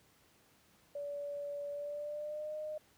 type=tone with pitch glide; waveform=sine; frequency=575 to 612.7 Hz; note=D5 to D#5; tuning=-37 to -27 cents; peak=-38 dBFS; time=0.95-2.78 s; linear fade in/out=5 ms; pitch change=+110 cents; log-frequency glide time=1.7-2.56 s; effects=pink hiss -67 dBFS RMS until 2.97 s + high-pass 80 Hz 12 dB/octave